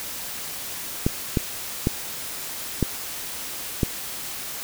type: clicks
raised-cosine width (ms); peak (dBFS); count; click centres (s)
3; -6; 5; 1.065 / 1.372 / 1.871 / 2.827 / 3.832
effects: white hiss -33 dBFS RMS until 4.63 s